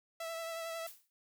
sawtooth tone with vibrato, 659.3 Hz, E5, in tune, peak -35 dBFS, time 0.2-0.87 s, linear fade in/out 5 ms, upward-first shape triangle, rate 11 Hz, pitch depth 25 cents each way
blue noise with exponential decay, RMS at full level -45 dBFS, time 0.87-1.1 s, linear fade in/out 0 ms, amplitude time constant 50 ms
effects none

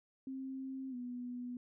sine tone with pitch glide, 265.2 to 246 Hz, C4 to B3, +23 to -7 cents, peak -40 dBFS, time 0.27-1.57 s, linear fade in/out 2 ms, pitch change -130 cents, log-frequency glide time 0.9-0.95 s, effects none

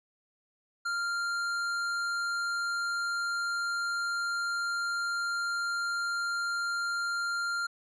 sine tone with hard clipping, 1393 Hz, F6, 5 cents flat, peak -31 dBFS, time 0.85-7.67 s, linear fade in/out 10 ms, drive 13 dB, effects low-pass 9000 Hz 12 dB/octave

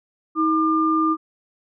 sine tone pair together, 318.2 / 1200 Hz, D#4 / D6, +39 / +37 cents, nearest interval octave + major seventh, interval 2298 cents, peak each -19 dBFS, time 0.35-1.17 s, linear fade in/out 50 ms, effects none

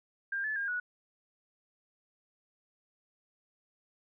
sine tone with pitch steps, 1598 / 1731 / 1614 / 1466 Hz, G6 / A6 / G#6 / F#6, +33 / -29 / -50 / -16 cents, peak -31 dBFS, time 0.32-0.8 s, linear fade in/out 5 ms, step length 120 ms, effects none

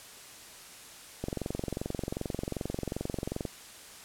click train, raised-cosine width 2 ms, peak -19 dBFS, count 51, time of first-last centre 1.24-3.452 s, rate 22.6 Hz, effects white hiss -49 dBFS RMS until 4.04 s + low-pass 11000 Hz 12 dB/octave

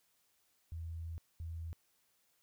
sine tone bursts at uneven times, 82.41 Hz, E2, in tune, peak -40 dBFS, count 2, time 0.72-1.18 / 1.4-1.73 s, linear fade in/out 0 ms, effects white hiss -75 dBFS RMS until 2.42 s

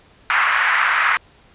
pink band-pass noise, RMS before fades -17 dBFS, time 0.3-1.17 s, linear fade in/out 0 ms, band 1200 to 2100 Hz, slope 24 dB/octave, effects pink hiss -51 dBFS RMS until 1.54 s + resampled to 8000 Hz

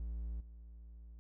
triangle tone with level steps, 57 Hz, A#1, 38 cents flat, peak -36 / -48 dBFS, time 0-1.19 s, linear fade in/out 0 ms, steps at 0.4 s, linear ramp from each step 10 ms, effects none

